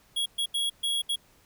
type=tone bursts at uneven times; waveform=square; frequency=3322 Hz; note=G#7; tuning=in tune; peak=-26 dBFS; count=5; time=0.16-0.26 / 0.38-0.46 / 0.54-0.7 / 0.83-1.02 / 1.09-1.16 s; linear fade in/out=10 ms; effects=pink hiss -61 dBFS RMS until 1.45 s

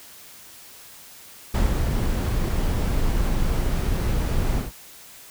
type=noise with ADSR envelope; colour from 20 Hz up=brown; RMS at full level=-18 dBFS; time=1.54-4.72 s; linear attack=7 ms; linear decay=200 ms; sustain=-4 dB; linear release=140 ms; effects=white hiss -45 dBFS RMS until 5.3 s

